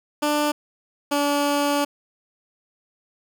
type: tone pair in turn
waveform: 15% pulse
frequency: 296.2 / 287.8 Hz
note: D4 / D4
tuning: +15 / -35 cents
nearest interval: unison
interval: 50 cents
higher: first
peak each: -13 dBFS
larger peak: neither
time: 0.22-0.52 / 1.11-1.85 s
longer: second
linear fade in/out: 10 ms
effects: none